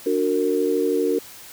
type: chord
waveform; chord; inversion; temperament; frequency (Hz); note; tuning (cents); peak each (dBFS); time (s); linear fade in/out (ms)
sine; D augmented; none; just; 293.7 / 367.1 / 458.9; D4 / F#4 / A#4; 0 / -14 / -27; -24 / -23 / -21; 0.06-1.19; 5
effects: white hiss -42 dBFS RMS until 1.52 s